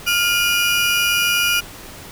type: tone cluster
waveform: 35% pulse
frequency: 1404 / 2428 / 2907 Hz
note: F6 / D#7 / F#7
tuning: +9 / -43 / -31 cents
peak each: -18 dBFS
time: 0.06-1.61 s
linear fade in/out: 20 ms
effects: pink hiss -37 dBFS RMS until 2.11 s